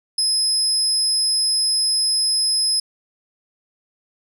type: tone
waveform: 35% pulse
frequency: 5100 Hz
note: D#8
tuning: 42 cents sharp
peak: -14 dBFS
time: 0.18-2.8 s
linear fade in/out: 5 ms
effects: none